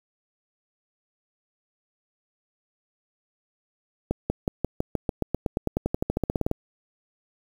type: accelerating click train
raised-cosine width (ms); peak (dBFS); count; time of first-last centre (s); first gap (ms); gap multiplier
2; -10; 24; 4.11-6.514; 190; 0.94
effects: 7-bit